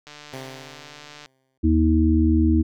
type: click train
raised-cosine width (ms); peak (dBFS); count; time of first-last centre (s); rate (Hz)
0.2; -24; 177; 0.07-1.259; 148
type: tone with exponential decay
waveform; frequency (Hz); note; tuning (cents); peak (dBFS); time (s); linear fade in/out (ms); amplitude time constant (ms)
10% pulse; 131.9; C3; +14; -24; 0.33-1.58; 2; 270
type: harmonic tone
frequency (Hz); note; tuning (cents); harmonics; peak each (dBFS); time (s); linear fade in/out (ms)
79.5; D#2; +38; 1 / 3 / 4; -18 / -21 / -19; 1.63-2.63; 20
effects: none